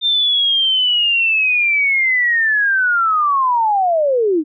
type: linear sweep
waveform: sine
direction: down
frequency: 3622 to 289.4 Hz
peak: -12 dBFS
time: 0.01-4.44 s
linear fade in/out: 50 ms
effects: none